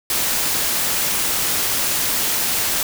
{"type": "noise", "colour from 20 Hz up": "white", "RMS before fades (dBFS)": -20, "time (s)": [0.1, 2.83], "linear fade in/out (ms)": 2, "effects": []}